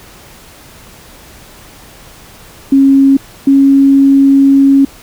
sine tone pair in turn, 272.8 / 274.7 Hz, C#4 / C#4, -28 / -16 cents, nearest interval unison, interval 12 cents, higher second, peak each -3 dBFS, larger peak neither, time 2.72-3.17 / 3.47-4.85 s, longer second, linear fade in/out 5 ms, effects pink hiss -37 dBFS RMS until 5.02 s

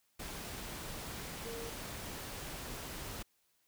sine tone in noise, 461.5 Hz, A#4, 17 cents flat, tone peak -43 dBFS, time 1.45-1.7 s, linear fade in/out 10 ms, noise pink, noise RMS -44 dBFS, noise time 0.19-3.23 s, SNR -2 dB, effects white hiss -75 dBFS RMS until 3.67 s

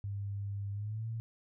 sine tone with pitch glide, 100.3 to 113.24 Hz, G2 to A#2, +40 to -50 cents, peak -35 dBFS, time 0.04-1.2 s, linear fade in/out 0 ms, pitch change +210 cents, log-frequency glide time 0.72-1.07 s, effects none

